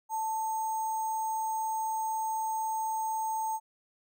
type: tone with sample-and-hold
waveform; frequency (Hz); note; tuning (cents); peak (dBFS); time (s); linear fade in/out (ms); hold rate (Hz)
sine; 882; A5; +4; -29; 0.09-3.6; 50; 7350
effects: none